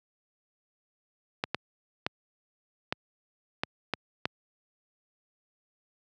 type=clicks; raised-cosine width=0.3 ms; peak=-11 dBFS; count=7; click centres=1.439 / 1.546 / 2.065 / 2.925 / 3.635 / 3.937 / 4.255 s; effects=high-pass 100 Hz 12 dB/octave